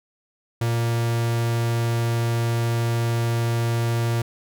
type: tone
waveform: 45% pulse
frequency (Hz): 116.8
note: A#2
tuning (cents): +4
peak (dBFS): -20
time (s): 0.61-4.22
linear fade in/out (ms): 5
effects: none